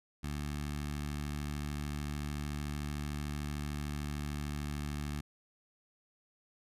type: tone with notch filter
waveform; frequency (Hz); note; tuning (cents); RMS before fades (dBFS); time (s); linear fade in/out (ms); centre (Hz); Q
15% pulse; 73.42; D2; 0; -38; 0.23-5.21; 10; 540; 0.75
effects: resampled to 32000 Hz